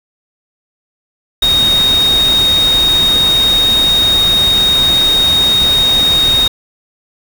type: tone in noise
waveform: sine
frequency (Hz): 3729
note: A#7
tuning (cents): 0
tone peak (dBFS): -8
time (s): 1.42-6.48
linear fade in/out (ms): 5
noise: pink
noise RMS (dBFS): -20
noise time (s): 1.42-6.48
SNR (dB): +9
effects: none